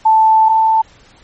sine tone pair in turn, 880 / 885.6 Hz, A5 / A5, 0 / +11 cents, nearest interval unison, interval 11 cents, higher second, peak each -6 / -8 dBFS, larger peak first, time 0.05-0.49 / 0.49-0.82 s, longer first, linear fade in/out 10 ms, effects pink hiss -46 dBFS RMS until 1.23 s + MP3 32 kbps

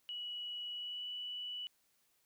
sine tone with pitch glide, 2930 to 2959 Hz, F#7 to F#7, -18 to -1 cents, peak -40 dBFS, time 0.09-1.67 s, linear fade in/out 0 ms, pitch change +17 cents, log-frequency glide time 0.72-1.06 s, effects white hiss -75 dBFS RMS until 2.25 s

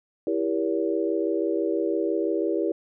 sine chord, E diminished seventh, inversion none, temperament just, 329.6 / 395.6 / 474.7 / 569.6 Hz, E4 / G4 / Bb4 / Db5, 0 / +16 / +31 / +47 cents, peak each -26 / -27 / -29 / -31 dBFS, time 0.27-2.72 s, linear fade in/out 2 ms, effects none

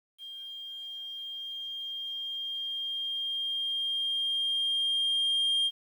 sine tone with level ramp, 3209 Hz, G7, 40 cents sharp, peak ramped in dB -40 to -21 dBFS, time 0.18-5.71 s, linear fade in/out 50 ms, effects tanh soft clip ceiling -23 dBFS + 10-bit

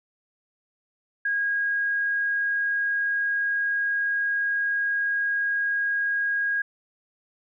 sine tone, 1637 Hz, G#6, 25 cents flat, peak -22 dBFS, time 1.25-6.62 s, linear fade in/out 5 ms, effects none

